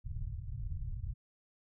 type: low-pass noise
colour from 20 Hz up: pink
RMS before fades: -39 dBFS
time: 0.04-1.14 s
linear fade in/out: 20 ms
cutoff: 130 Hz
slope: 48 dB/octave
effects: none